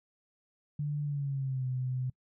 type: tone with pitch glide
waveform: sine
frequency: 147 to 127.97 Hz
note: D3 to C3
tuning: +2 to -38 cents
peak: -30 dBFS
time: 0.79-2.1 s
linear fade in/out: 5 ms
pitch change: -240 cents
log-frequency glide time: 1.03-1.67 s
effects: noise-tail reverb RT60 0.1 s tail -25 dB re dry